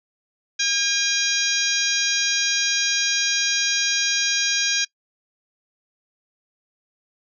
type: harmonic tone with a mistuned harmonic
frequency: 810 Hz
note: G#5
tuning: 43 cents flat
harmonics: 2 / 3 / 4 / 5 / 6 / 7 / 8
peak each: -27 / -27 / -27 / -27 / -27 / -27 / -27 dBFS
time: 0.59-4.85 s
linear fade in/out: 10 ms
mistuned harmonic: 5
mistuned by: -54 cents
effects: noise-tail reverb RT60 0.1 s tail -23 dB re dry